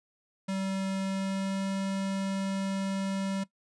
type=tone with pitch glide; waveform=square; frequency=192.6 to 194.16 Hz; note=G3 to G3; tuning=-30 to -16 cents; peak=-30 dBFS; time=0.48-3.44 s; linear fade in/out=10 ms; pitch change=+14 cents; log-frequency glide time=0.97-1.68 s; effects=noise-tail reverb RT60 0.1 s tail -18 dB re dry + resampled to 22050 Hz